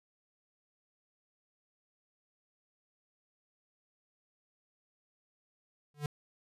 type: tone with exponential growth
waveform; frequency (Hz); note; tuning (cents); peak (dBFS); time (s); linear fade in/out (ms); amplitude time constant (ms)
square; 147.1; D3; +3; -30; 5.94-6.06; 2; 25
effects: resampled to 32000 Hz